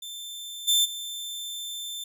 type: tone with level steps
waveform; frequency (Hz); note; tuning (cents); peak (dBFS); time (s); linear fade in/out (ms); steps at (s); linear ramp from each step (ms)
sawtooth; 3553; A7; +16; -33 / -16 / -30; 0.02-2.04; 5; 0.67 / 0.84; 20
effects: none